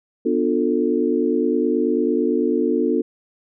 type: chord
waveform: sine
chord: B half-diminished seventh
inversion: none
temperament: just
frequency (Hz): 246.9 / 296.3 / 355.6 / 444.5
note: B3 / D4 / F4 / A4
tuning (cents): 0 / +15 / +31 / +18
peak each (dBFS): -22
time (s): 0.25-3.02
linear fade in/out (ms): 10
effects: none